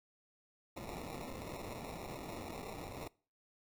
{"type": "noise with sample-and-hold", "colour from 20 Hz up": "violet", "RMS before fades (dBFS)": -45, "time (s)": [0.76, 3.08], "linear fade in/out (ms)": 10, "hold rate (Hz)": 1575, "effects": ["noise-tail reverb RT60 0.4 s tail -24 dB re dry", "MP3 96 kbps"]}